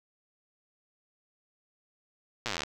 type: slowing click train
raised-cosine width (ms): 0.2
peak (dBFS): -14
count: 17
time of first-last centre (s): 2.46-2.635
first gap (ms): 8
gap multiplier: 1.04
effects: none